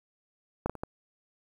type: clicks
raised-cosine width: 1 ms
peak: -15 / -17 / -27 / -19 dBFS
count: 4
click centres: 0.66 / 0.696 / 0.753 / 0.835 s
effects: 9-bit